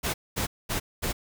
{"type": "noise bursts", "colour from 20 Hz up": "pink", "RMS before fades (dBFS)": -28, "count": 4, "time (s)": [0.03, 1.13], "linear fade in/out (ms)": 20, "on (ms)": 110, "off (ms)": 220, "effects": []}